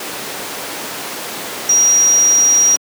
sine tone in noise, 5730 Hz, F8, 44 cents sharp, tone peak -8 dBFS, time 1.69-2.76 s, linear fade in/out 5 ms, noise pink, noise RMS -24 dBFS, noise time 0-2.77 s, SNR +13 dB, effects high-pass 300 Hz 12 dB/octave

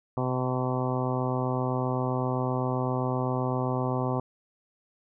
harmonic tone with a mistuned harmonic, 127.7 Hz, C3, 42 cents flat, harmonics 1 / 2 / 3 / 4 / 5 / 6 / 7 / 8 / 9, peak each -29 / -32 / -34 / -35 / -36 / -37 / -37 / -38 / -39 dBFS, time 0.17-4.2 s, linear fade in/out 2 ms, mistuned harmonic 9, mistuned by -19 cents, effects none

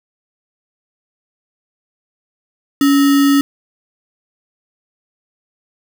sine tone with sample-and-hold, 280.7 Hz, C#4, 22 cents sharp, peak -8 dBFS, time 2.81-3.41 s, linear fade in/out 2 ms, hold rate 1575 Hz, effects none

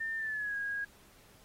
sine tone with pitch glide, 1800 to 1641.1 Hz, A6 to G#6, +39 to -21 cents, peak -33 dBFS, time 0-0.85 s, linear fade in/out 10 ms, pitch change -160 cents, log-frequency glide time 0.17-0.56 s, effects pink hiss -61 dBFS RMS until 1.44 s + AAC 48 kbps

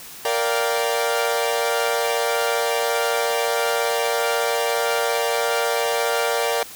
sawtooth chord, G minor seventh, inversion first, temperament equal with one note detuned, 466.2 / 583.9 / 698.5 / 784 Hz, Bb4 / D5 / F5 / G5, 0 / -10 / 0 / 0 cents, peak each -19 / -21 / -23 / -24 dBFS, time 0.25-6.63 s, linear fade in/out 2 ms, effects white hiss -39 dBFS RMS until 6.75 s

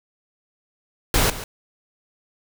pink noise with echo, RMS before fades -18 dBFS, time 1.14-1.3 s, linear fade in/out 2 ms, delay 140 ms, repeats 1, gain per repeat -14 dB, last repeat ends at 1.44 s, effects none

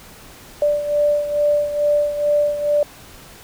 sine beating tone pair, 587.3 / 589.6 Hz, D5 / D5, 0 / +7 cents, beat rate 2.3 Hz, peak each -16 / -22 dBFS, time 0.62-2.83 s, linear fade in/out 2 ms, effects pink hiss -42 dBFS RMS until 3.43 s

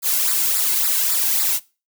blue noise with flanger, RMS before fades -19 dBFS, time 0.02-1.6 s, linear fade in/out 50 ms, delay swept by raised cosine 0.32 to 1.72 ms, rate 3.6 Hz, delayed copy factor -0.8, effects noise-tail reverb RT60 0.3 s tail -21 dB re dry

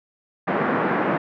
pink band-pass noise, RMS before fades -22 dBFS, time 0.47-1.18 s, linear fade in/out 10 ms, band 180 to 1800 Hz, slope 24 dB/octave, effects none

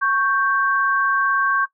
sine tone pair together, 1107 / 1569 Hz, C#6 / G6, -3 / +1 cents, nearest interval tritone, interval 604 cents, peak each -19 dBFS, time 0.01-1.66 s, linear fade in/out 20 ms, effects noise-tail reverb RT60 0.1 s tail -17 dB re dry

